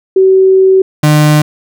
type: tone pair in turn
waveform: sine / 35% pulse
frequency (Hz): 380.1 / 150.84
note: F#4 / D3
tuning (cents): +47 / +47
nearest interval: octave + major third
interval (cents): 1600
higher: first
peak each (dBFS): -3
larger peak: neither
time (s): 0.16-0.82 / 1.03-1.42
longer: first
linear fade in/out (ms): 5
effects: none